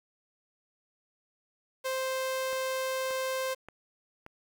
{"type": "tone", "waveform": "sawtooth", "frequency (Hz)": 523.3, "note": "C5", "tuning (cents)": 0, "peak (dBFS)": -26, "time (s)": [1.84, 3.55], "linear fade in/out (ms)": 20}
{"type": "click train", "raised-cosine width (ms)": 0.5, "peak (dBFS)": -30, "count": 4, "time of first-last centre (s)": [2.53, 4.264], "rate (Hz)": 1.73}
{"effects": ["9-bit"]}